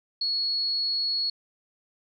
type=tone; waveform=sine; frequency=4352 Hz; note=C#8; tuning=33 cents flat; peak=-24 dBFS; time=0.21-1.3 s; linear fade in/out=5 ms; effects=none